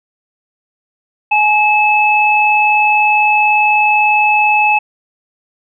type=tone pair together; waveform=sine; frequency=841.6 / 2602 Hz; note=G#5 / E7; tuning=+23 / -23 cents; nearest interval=octave + minor sixth; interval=1954 cents; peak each=-11 dBFS; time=1.31-4.79 s; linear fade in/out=10 ms; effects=none